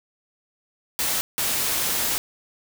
white noise bursts at uneven times, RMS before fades -24 dBFS, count 2, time 0.99-1.21 / 1.38-2.18 s, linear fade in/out 0 ms, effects none

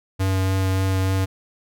square tone with vibrato, 95.1 Hz, F#2, 48 cents sharp, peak -19 dBFS, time 0.19-1.26 s, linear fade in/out 20 ms, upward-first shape triangle, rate 3.4 Hz, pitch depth 12 cents each way, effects none

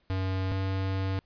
square tone pair in turn, 94.6 / 95.75 Hz, F#2 / G2, +39 / -40 cents, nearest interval unison, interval 21 cents, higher second, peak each -28 dBFS, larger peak neither, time 0.1-0.52 / 0.52-1.19 s, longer second, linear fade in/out 0 ms, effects pink hiss -70 dBFS RMS until 1.25 s + resampled to 11025 Hz

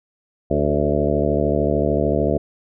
harmonic tone with a mistuned harmonic, 73.42 Hz, D2, in tune, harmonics 1 / 2 / 3 / 4 / 5 / 6 / 7 / 8 / 9, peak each -25 / -25 / -25 / -25 / -25 / -25 / -25 / -25 / -25 dBFS, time 0.5-2.38 s, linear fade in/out 10 ms, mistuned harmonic 5, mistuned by +31 cents, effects none

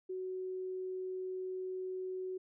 sine tone, 372.2 Hz, F#4, 10 cents sharp, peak -37 dBFS, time 0.09-2.38 s, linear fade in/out 10 ms, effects none

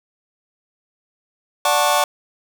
sawtooth chord, D major seventh, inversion none, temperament just, 587.3 / 734.2 / 881 / 1101.2 Hz, D5 / F#5 / A5 / C#6, 0 / -14 / +2 / -12 cents, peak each -16 dBFS, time 1.65-2.04 s, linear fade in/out 2 ms, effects none

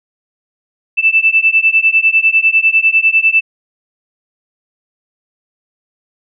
sine beating tone pair, 2642 / 2652 Hz, E7 / E7, +3 / +10 cents, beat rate 10 Hz, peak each -11 dBFS, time 0.97-3.41 s, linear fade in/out 20 ms, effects none

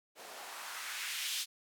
blue noise with band-pass filter sweep, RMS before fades -41 dBFS, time 0.15-1.46 s, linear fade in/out 50 ms, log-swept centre 480 to 3700 Hz, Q 1.4, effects none

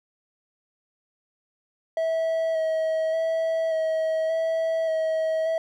triangle tone with vibrato, 645 Hz, E5, 38 cents flat, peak -20 dBFS, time 1.97-5.58 s, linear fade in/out 2 ms, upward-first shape square, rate 0.86 Hz, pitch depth 15 cents each way, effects none

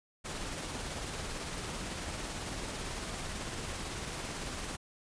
pink noise with tremolo, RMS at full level -38 dBFS, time 0.24-4.77 s, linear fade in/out 20 ms, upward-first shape sine, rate 18 Hz, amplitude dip 25%, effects resampled to 22050 Hz

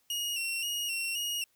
sawtooth tone with vibrato, 2800 Hz, F7, 4 cents sharp, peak -28 dBFS, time 0.1-1.44 s, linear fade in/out 2 ms, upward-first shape square, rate 1.9 Hz, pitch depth 46 cents each way, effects white hiss -71 dBFS RMS until 1.55 s

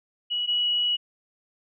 sine tone pair in turn, 2924 / 2924 Hz, F#7 / F#7, -21 / -21 cents, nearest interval unison, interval 0 cents, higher neither, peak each -24 / -21 dBFS, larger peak second, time 0.3-0.47 / 0.47-0.97 s, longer second, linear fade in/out 20 ms, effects none

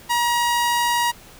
sawtooth tone, 953 Hz, A#5, 38 cents sharp, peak -14 dBFS, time 0.09-1.12 s, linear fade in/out 20 ms, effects pink hiss -45 dBFS RMS until 1.39 s

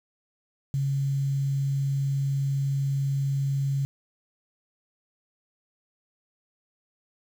sine tone with quantisation, 137.9 Hz, C#3, 9 cents flat, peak -23 dBFS, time 0.74-3.85 s, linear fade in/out 0 ms, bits 8, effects none

